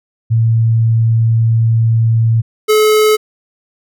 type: tone pair in turn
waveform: sine / square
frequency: 113.7 / 429.3 Hz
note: A#2 / A4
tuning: -43 / -43 cents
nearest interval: octave + major seventh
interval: 2300 cents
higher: second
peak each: -8 dBFS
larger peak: neither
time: 0.3-2.42 / 2.68-3.17 s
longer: first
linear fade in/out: 20 ms
effects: none